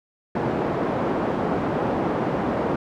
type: band-pass noise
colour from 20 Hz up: pink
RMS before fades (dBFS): -24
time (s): 0.35-2.76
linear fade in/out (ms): 5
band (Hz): 190 to 870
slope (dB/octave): 12
effects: none